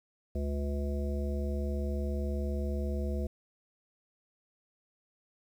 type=harmonic tone; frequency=71.3 Hz; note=C#2; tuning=49 cents sharp; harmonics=1 / 3 / 5 / 7 / 9; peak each=-31 / -38 / -41 / -42 / -44 dBFS; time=0.35-3.27 s; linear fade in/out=5 ms; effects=10-bit